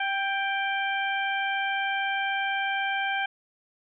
harmonic tone with a mistuned harmonic, 784 Hz, G5, in tune, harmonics 1 / 2 / 3 / 4, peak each -29 / -29 / -32 / -36 dBFS, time 0-3.26 s, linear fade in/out 5 ms, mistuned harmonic 2, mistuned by +15 cents, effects none

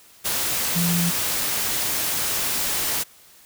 sine tone in noise, 171.9 Hz, F3, 27 cents flat, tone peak -20 dBFS, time 0.75-1.11 s, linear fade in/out 20 ms, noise white, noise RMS -24 dBFS, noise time 0.24-3.04 s, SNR +1 dB, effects white hiss -51 dBFS RMS until 3.45 s

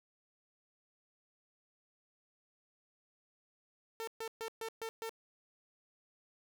sawtooth tone bursts, 449.8 Hz, A4, 38 cents sharp, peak -35 dBFS, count 6, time 4-5.094 s, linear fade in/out 0 ms, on 74 ms, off 130 ms, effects none

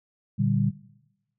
sine chord, G minor, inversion first, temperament equal, 116.54 / 146.83 / 196 Hz, Bb2 / D3 / G3, 0 / 0 / 0 cents, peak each -25 dBFS, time 0.38-0.71 s, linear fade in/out 20 ms, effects noise-tail reverb RT60 1.0 s tail -20 dB re dry

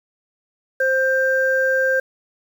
sine tone pair together, 525 / 1575 Hz, C5 / G6, +6 / +8 cents, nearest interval octave + perfect fifth, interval 1902 cents, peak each -18 dBFS, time 0.8-2 s, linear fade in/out 5 ms, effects 7-bit

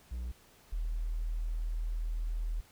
triangle / sine tone pair in turn, 60.3 / 40.06 Hz, B1 / E1, -41 / -49 cents, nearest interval perfect fifth, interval 708 cents, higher first, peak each -33 / -31 dBFS, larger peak second, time 0.11-0.32 / 0.72-2.61 s, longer second, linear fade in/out 10 ms, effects pink hiss -61 dBFS RMS until 2.71 s

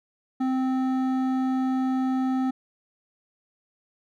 triangle tone with hard clipping, 260.3 Hz, C4, 9 cents flat, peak -24 dBFS, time 0.4-2.51 s, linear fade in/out 10 ms, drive 14 dB, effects none

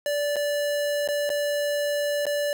square tone with dropouts, 582 Hz, D5, 16 cents flat, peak -24 dBFS, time 0.06-2.53 s, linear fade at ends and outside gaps 1 ms, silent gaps 0.359-0.365 / 1.076-1.087 / 1.293-1.301 / 2.255-2.266 s, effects none

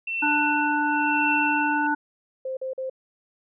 sine tone with tremolo, 2693 Hz, E7, 36 cents sharp, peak -22 dBFS, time 0.07-1.87 s, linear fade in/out 5 ms, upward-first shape triangle, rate 1 Hz, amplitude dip 90%
harmonic tone, 295.6 Hz, D4, 11 cents sharp, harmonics 1 / 3 / 5, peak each -26 / -24 / -25 dBFS, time 0.22-1.95 s, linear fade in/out 10 ms
sine tone bursts, 523.3 Hz, C5, in tune, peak -27 dBFS, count 3, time 2.45-2.898 s, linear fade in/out 5 ms, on 120 ms, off 44 ms
effects none

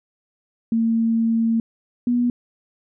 sine tone pair in turn, 227.4 / 242.6 Hz, A#3 / B3, -43 / -31 cents, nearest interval minor second, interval 112 cents, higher second, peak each -16 dBFS, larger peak neither, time 0.72-1.6 / 2.07-2.3 s, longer first, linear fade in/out 2 ms, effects none

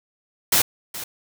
white noise with echo, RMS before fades -17 dBFS, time 0.52-0.62 s, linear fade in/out 5 ms, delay 420 ms, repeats 1, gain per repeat -15 dB, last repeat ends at 1.04 s, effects none

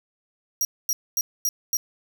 sawtooth tone bursts, 5710 Hz, F8, 37 cents sharp, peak -18 dBFS, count 5, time 0.61-1.77 s, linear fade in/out 2 ms, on 40 ms, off 240 ms, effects none

